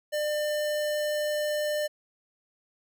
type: tone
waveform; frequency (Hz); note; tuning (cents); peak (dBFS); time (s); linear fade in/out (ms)
square; 599; D5; +34; -27; 0.12-1.88; 20
effects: none